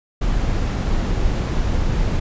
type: noise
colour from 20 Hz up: brown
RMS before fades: -19 dBFS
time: 0.21-2.2 s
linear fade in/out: 10 ms
effects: resampled to 16000 Hz